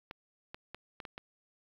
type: clicks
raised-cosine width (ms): 0.3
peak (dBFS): -26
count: 6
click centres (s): 0.111 / 0.545 / 0.746 / 1.002 / 1.052 / 1.179
effects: low-pass 5000 Hz 12 dB/octave + 9-bit